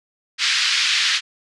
white band-pass noise, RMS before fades -19 dBFS, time 0.38-1.21 s, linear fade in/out 50 ms, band 1600 to 4900 Hz, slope 24 dB/octave, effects resampled to 24000 Hz

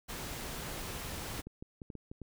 pink noise, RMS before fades -41 dBFS, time 0.08-1.42 s, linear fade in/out 20 ms
clicks, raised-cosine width 3 ms, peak -31 dBFS, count 8, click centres 1.394 / 1.47 / 1.625 / 1.818 / 1.902 / 1.953 / 2.115 / 2.217 s
effects none

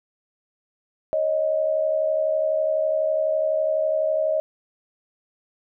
sine tone pair together, 554.4 / 626.4 Hz, C#5 / D#5, 0 / +11 cents, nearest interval major second, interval 211 cents, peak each -26 / -20 dBFS, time 1.13-4.4 s, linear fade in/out 0 ms, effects none

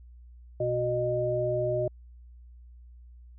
harmonic tone, 122.7 Hz, B2, 11 cents flat, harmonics 1 / 3 / 5, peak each -32 / -31 / -27 dBFS, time 0.6-1.88 s, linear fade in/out 5 ms, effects added 60 Hz sine -47 dBFS peak until 3.38 s

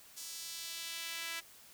sawtooth tone with high-pass filter sweep, 331.6 Hz, E4, 10 cents sharp, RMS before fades -43 dBFS, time 0.16-1.41 s, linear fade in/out 20 ms, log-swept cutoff 6100 to 2000 Hz, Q 1.2, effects white hiss -58 dBFS RMS until 1.73 s

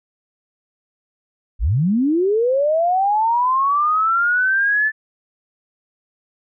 sine linear sweep, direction up, 38.06 to 1760 Hz, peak -14 dBFS, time 1.59-4.92 s, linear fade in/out 50 ms, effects none

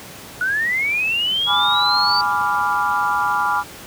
sine linear sweep, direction up, 1445 to 4630 Hz, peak -17 dBFS, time 0.41-2.21 s, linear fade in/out 2 ms
sine chord, G# diminished seventh, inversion none, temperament equal, 830.6 / 987.8 / 1174.7 / 1396.9 Hz, G#5 / B5 / D6 / F6, 0 / 0 / 0 / 0 cents, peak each -22 dBFS, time 1.46-3.64 s, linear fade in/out 50 ms
effects pink hiss -37 dBFS RMS until 3.86 s + high-pass 80 Hz 12 dB/octave

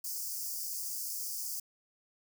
white high-pass noise, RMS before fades -38 dBFS, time 0.04-1.6 s, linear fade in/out 5 ms, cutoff 4700 Hz, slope 96 dB/octave, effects none

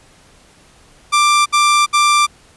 sawtooth tone bursts, 1181 Hz, D6, 9 cents sharp, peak -6 dBFS, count 3, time 1.12-2.268 s, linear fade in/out 20 ms, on 340 ms, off 64 ms, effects pink hiss -48 dBFS RMS until 2.56 s + resampled to 24000 Hz

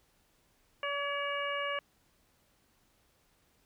harmonic tone with a mistuned harmonic, 570 Hz, C#5, 48 cents sharp, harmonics 1 / 2 / 3 / 4 / 5, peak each -37 / -37 / -39 / -40 / -40 dBFS, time 0.83-1.79 s, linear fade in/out 2 ms, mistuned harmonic 3, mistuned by -20 cents, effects pink hiss -70 dBFS RMS until 3.65 s

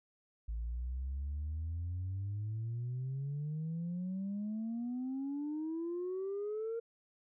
sine exponential sweep, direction up, 54.3 to 466.2 Hz, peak -34 dBFS, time 0.48-6.8 s, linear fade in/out 10 ms, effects tanh soft clip ceiling -33 dBFS

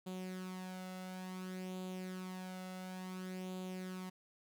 sawtooth tone with flanger, 185.1 Hz, F#3, 1 cent sharp, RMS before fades -45 dBFS, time 0.06-4.1 s, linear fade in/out 10 ms, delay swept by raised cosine 0.27 to 1.47 ms, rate 0.57 Hz, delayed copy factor +0.55, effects none

